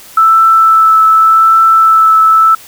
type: tone with vibrato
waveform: sine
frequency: 1318.5 Hz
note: E6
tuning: in tune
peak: -3 dBFS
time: 0.17-2.55 s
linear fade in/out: 5 ms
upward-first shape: triangle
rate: 0.86 Hz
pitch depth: 14 cents each way
effects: white hiss -35 dBFS RMS until 2.67 s